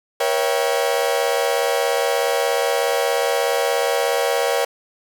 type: chord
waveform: 40% pulse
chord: A# diminished seventh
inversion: none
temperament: equal with one note detuned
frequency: 477.6 / 554.4 / 659.3 / 784 Hz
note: A#4 / C#5 / E5 / G5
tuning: +42 / 0 / 0 / 0 cents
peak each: -21 / -21 / -25 / -24 dBFS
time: 0.2-4.65 s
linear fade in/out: 5 ms
effects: 8-bit